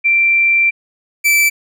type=tone pair in turn; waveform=sine / 45% pulse; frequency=2354 / 2324 Hz; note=D7 / D7; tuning=+3 / -19 cents; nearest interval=unison; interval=22 cents; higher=first; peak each=-9 dBFS; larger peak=neither; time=0.04-0.71 / 1.24-1.5 s; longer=first; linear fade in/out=20 ms; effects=none